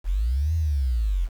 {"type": "linear two-way sweep", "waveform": "sine", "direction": "up then down", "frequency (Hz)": [39, 83.2, 39], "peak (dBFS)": -20, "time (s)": [0.04, 1.29], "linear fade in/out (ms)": 50, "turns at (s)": 0.55, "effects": ["8-bit"]}